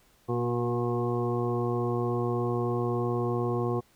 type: harmonic tone with a mistuned harmonic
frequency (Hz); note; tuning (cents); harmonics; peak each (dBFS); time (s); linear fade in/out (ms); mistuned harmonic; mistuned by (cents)
119.8; A#2; +48; 1 / 2 / 3 / 4 / 6 / 7 / 8 / 9; -30 / -34 / -30 / -34 / -38 / -43 / -48 / -37; 0.28-3.81; 20; 3; +17
effects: pink hiss -63 dBFS RMS until 3.95 s